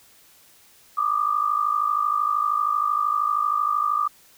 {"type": "tone pair together", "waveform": "sine", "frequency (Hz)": [1174.7, 1227.6], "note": ["D6", "D#6"], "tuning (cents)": [0, -24], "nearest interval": "minor second", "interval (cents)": 76, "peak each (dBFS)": [-22, -23], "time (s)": [0.97, 4.08], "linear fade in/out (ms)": 10, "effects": ["white hiss -54 dBFS RMS until 4.37 s"]}